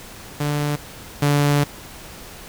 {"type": "tone pair in turn", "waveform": "sawtooth", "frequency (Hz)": [146.83, 144.64], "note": ["D3", "D3"], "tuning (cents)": [0, -26], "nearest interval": "unison", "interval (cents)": 26, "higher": "first", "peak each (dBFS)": [-16, -11], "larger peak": "second", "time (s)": [[0.4, 0.76], [1.22, 1.64]], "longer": "second", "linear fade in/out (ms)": 5, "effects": ["pink hiss -39 dBFS RMS until 2.48 s"]}